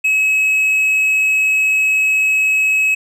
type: tone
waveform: triangle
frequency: 2566 Hz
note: E7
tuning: 47 cents flat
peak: -10 dBFS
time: 0.04-2.95 s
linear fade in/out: 10 ms
effects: none